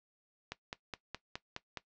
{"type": "click train", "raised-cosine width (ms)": 0.2, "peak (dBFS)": -21, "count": 7, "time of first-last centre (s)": [0.52, 1.773], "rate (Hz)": 4.79, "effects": ["noise-tail reverb RT60 0.1 s tail -17 dB re dry", "low-pass 5000 Hz 12 dB/octave"]}